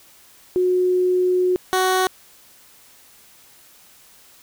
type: tone pair in turn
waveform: sine / 15% pulse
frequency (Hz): 364.4 / 372.9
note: F#4 / F#4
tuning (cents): -26 / +14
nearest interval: unison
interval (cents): 40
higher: second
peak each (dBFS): -15 / -10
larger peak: second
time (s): 0.56-1.56 / 1.73-2.07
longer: first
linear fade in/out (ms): 0
effects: white hiss -50 dBFS RMS until 4.42 s